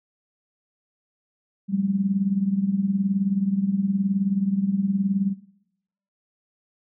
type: tone with tremolo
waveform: sine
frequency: 196 Hz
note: G3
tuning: in tune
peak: -16 dBFS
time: 1.68-5.35 s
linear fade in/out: 50 ms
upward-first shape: triangle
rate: 19 Hz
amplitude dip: 90%
effects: noise-tail reverb RT60 0.8 s tail -20 dB re dry